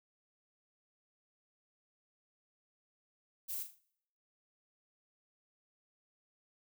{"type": "noise with echo", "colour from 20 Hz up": "violet", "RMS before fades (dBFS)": -40, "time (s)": [3.48, 3.64], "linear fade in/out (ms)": 20, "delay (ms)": 39, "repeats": 4, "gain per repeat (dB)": -8, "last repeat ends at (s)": 3.796, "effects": ["noise-tail reverb RT60 0.7 s tail -22 dB re dry"]}